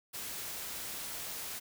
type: noise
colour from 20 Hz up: white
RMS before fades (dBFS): -41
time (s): 0.13-1.6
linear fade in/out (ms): 20
effects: none